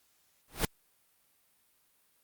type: noise with exponential growth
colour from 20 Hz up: pink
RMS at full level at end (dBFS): -25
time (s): 0.48-0.65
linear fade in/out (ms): 1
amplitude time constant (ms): 35
effects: white hiss -70 dBFS RMS until 2.23 s + Opus 48 kbps